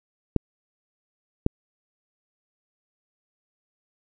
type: clicks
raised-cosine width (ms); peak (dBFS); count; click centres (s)
3; -6; 2; 0.363 / 1.464
effects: none